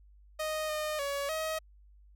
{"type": "tone with pitch steps", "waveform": "sawtooth", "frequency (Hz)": [621, 612, 563, 633], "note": ["D#5", "D#5", "C#5", "D#5"], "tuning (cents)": [-3, -29, 27, 30], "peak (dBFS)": -28, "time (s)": [0.39, 1.59], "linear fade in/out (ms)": 10, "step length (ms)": 300, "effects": ["added 50 Hz sine -55 dBFS peak until 2.15 s"]}